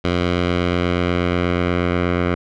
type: tone with low-pass filter sweep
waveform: 10% pulse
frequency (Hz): 88.3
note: F2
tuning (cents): +20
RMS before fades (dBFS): -19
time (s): 0.04-2.35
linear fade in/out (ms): 10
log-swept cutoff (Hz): 3500 to 2100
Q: 1.3
effects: none